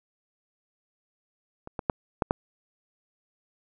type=clicks; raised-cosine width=1 ms; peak=-25 / -17 / -8 / -9 / -8 dBFS; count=5; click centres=1.674 / 1.792 / 1.898 / 2.222 / 2.309 s; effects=none